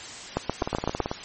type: two click trains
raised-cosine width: 1 ms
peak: -9 / -13 dBFS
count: 6 / 10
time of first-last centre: 0.37-1.002 / 0.62-1.115 s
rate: 7.91 / 18.2 Hz
effects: white hiss -39 dBFS RMS until 1.24 s + MP3 32 kbps